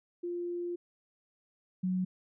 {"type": "tone pair in turn", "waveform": "sine", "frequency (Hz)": [349.2, 184.4], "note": ["F4", "F#3"], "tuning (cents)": [0, -6], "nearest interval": "major seventh", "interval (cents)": 1106, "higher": "first", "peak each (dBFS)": [-33, -28], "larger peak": "second", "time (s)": [[0.23, 0.76], [1.83, 2.05]], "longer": "first", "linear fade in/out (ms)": 10, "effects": []}